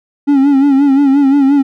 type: tone with vibrato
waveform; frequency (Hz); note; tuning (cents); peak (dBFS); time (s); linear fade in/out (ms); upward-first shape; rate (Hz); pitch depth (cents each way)
triangle; 277.2; C#4; 0; -4; 0.27-1.63; 20; sine; 5.7; 71
effects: none